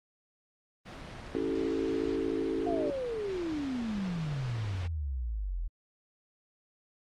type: noise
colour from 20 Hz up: pink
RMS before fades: -43 dBFS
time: 0.85-4.88 s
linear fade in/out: 20 ms
type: chord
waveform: sine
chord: A dominant seventh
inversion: first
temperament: equal with one note detuned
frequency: 277.2 / 329.6 / 383.3 / 440 Hz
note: C#4 / E4 / G4 / A4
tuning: 0 / 0 / -39 / 0 cents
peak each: -34 dBFS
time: 1.35-2.9 s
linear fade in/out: 0 ms
type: exponential sweep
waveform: sine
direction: down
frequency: 718 to 39.09 Hz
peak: -31 dBFS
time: 2.66-5.68 s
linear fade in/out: 10 ms
effects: low-pass 4000 Hz 12 dB/octave + Opus 32 kbps